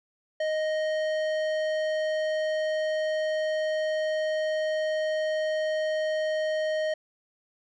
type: tone with tanh clipping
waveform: sine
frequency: 622.3 Hz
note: D#5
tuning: in tune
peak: -27 dBFS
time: 0.4-6.94 s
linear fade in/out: 5 ms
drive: 14 dB
effects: none